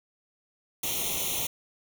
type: noise with comb filter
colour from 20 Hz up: white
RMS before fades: -30 dBFS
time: 0.83-1.47 s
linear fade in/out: 5 ms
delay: 0.31 ms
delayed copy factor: +0.95
effects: none